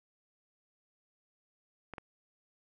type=clicks; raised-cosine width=0.5 ms; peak=-27 dBFS; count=2; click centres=1.937 / 1.982 s; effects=none